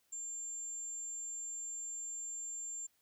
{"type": "tone", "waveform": "sine", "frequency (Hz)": 7320, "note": "A#8", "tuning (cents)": -32, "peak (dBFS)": -40, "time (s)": [0.12, 2.87], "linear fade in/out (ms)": 10, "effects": ["white hiss -75 dBFS RMS until 3.01 s"]}